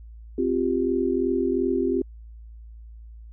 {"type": "chord", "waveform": "sine", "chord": "C suspended fourth", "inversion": "none", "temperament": "equal", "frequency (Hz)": [261.6, 349.2, 392], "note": ["C4", "F4", "G4"], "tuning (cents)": [0, 0, 0], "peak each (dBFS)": -25, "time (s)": [0.38, 2.02], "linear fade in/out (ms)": 5, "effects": ["added 56 Hz sine -40 dBFS peak until 3.32 s"]}